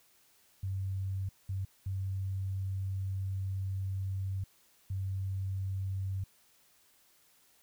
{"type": "tone bursts at uneven times", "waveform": "sine", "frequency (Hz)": 96, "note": "G2", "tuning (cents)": -36, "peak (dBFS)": -32, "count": 4, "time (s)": [[0.63, 1.29], [1.49, 1.65], [1.86, 4.44], [4.9, 6.24]], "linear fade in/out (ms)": 5, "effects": ["white hiss -66 dBFS RMS until 7.62 s"]}